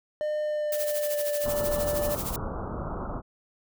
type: tone with pitch glide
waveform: triangle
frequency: 605 to 587.1 Hz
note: D#5 to D5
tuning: -49 to -1 cents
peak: -24 dBFS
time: 0.21-2.15 s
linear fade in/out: 0 ms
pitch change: -52 cents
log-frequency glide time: 0.41-1.27 s
type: noise with tremolo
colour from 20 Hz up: blue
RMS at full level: -32 dBFS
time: 0.72-2.36 s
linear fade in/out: 2 ms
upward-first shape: sine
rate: 13 Hz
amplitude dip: 70%
type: low-pass noise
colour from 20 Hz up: pink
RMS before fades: -33 dBFS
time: 1.43-3.22 s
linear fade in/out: 50 ms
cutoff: 1400 Hz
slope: 96 dB/octave
effects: none